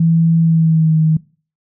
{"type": "tone with pitch glide", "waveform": "sine", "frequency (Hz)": [164.81, 157.91], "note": ["E3", "D#3"], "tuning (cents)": [0, 26], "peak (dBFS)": -9, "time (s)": [0, 1.17], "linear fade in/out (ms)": 5, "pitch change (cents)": -74, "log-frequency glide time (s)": [0.4, 0.96], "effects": ["noise-tail reverb RT60 0.4 s tail -22 dB re dry"]}